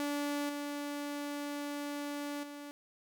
sawtooth tone with level steps, 289.2 Hz, D4, 27 cents flat, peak -29 / -33 / -40 dBFS, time 0-2.71 s, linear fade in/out 0 ms, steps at 0.49 / 2.43 s, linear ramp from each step 5 ms, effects none

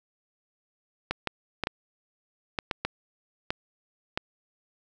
clicks, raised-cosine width 0.3 ms, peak -11 dBFS, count 9, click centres 1.11 / 1.273 / 1.637 / 1.671 / 2.588 / 2.712 / 2.85 / 3.505 / 4.175 s, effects none

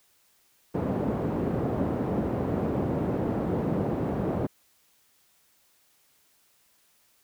pink band-pass noise, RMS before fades -28 dBFS, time 0.74-4.47 s, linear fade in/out 10 ms, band 130 to 520 Hz, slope 12 dB/octave, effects white hiss -65 dBFS RMS until 7.23 s

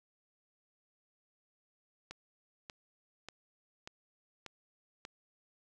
click train, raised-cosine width 0.2 ms, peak -27 dBFS, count 6, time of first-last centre 2.11-5.051 s, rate 1.7 Hz, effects none

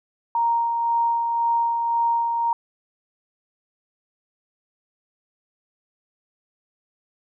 sine tone with tremolo, 932.3 Hz, A#5, in tune, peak -17 dBFS, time 0.35-2.53 s, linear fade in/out 2 ms, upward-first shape sine, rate 1.9 Hz, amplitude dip 35%, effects none

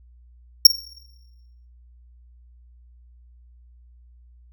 45% pulse tone with echo, 5520 Hz, F8, 21 cents flat, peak -3 dBFS, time 0.65-0.67 s, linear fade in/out 5 ms, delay 48 ms, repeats 2, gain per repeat -15 dB, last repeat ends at 0.766 s, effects noise-tail reverb RT60 1.0 s tail -18 dB re dry + added 60 Hz sine -48 dBFS peak until 4.52 s

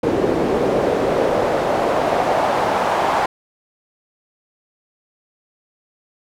pink noise with band-pass filter sweep, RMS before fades -18 dBFS, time 0.03-3.26 s, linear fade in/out 5 ms, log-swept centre 390 to 860 Hz, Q 2.1, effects none

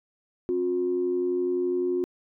sine tone pair together, 268 / 359.8 Hz, C4 / F#4, +42 / -48 cents, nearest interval perfect fourth, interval 510 cents, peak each -31 / -23 dBFS, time 0.49-2.04 s, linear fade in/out 0 ms, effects tanh soft clip ceiling -16 dBFS

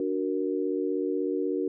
sine chord, D augmented, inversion none, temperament equal, 293.7 / 370 / 466.2 Hz, D4 / F#4 / A#4, 0 / 0 / 0 cents, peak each -30 / -29 / -31 dBFS, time 0-1.68 s, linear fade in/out 2 ms, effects none

